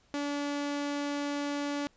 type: tone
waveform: sawtooth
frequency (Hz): 287.6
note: D4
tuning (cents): -36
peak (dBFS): -27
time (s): 0.14-1.87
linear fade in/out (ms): 0
effects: pink hiss -66 dBFS RMS until 1.96 s + resampled to 16000 Hz